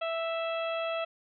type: harmonic tone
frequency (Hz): 659.3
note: E5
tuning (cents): 0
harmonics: 1 / 2 / 3 / 4 / 5 / 6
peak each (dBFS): -31 / -37 / -46 / -39 / -43 / -55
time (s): 0.01-1.05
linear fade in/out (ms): 10
effects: none